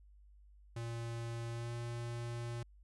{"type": "tone with pitch glide", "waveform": "square", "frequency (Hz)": [116.54, 118.37], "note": ["A#2", "A#2"], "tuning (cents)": [0, 27], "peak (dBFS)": -40, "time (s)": [0.76, 2.63], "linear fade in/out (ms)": 5, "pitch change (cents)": 27, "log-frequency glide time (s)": [1.51, 1.72], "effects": ["added 50 Hz sine -58 dBFS peak until 2.83 s", "resampled to 24000 Hz"]}